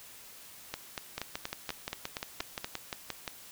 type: two click trains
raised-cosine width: 0.2 ms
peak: -17 / -17 dBFS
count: 13 / 9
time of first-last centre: 1.18-3.278 / 0.74-2.645 s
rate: 5.72 / 4.2 Hz
effects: white hiss -51 dBFS RMS until 3.51 s